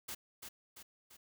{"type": "noise with echo", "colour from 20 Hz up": "white", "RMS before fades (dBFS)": -43, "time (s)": [0.08, 0.15], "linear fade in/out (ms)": 10, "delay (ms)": 340, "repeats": 3, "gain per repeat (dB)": -5, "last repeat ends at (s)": 1.17, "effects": []}